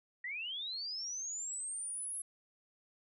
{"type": "linear sweep", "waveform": "sine", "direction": "up", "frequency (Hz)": [1877, 10910], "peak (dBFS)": -38, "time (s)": [0.24, 2.22], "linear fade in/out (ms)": 5, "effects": []}